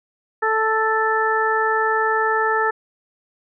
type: harmonic tone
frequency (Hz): 440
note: A4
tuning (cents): 0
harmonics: 1 / 2 / 3 / 4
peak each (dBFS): -22 / -22 / -22 / -22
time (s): 0.42-2.71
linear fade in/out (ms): 10
effects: none